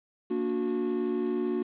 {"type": "chord", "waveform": "triangle", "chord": "Bb augmented", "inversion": "none", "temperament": "just", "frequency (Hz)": [233.1, 291.4, 364.2], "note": ["Bb3", "D4", "F#4"], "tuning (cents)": [0, -13, -27], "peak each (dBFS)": [-30, -31, -27], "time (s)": [0.3, 1.63], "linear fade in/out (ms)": 10, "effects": ["resampled to 8000 Hz", "9-bit"]}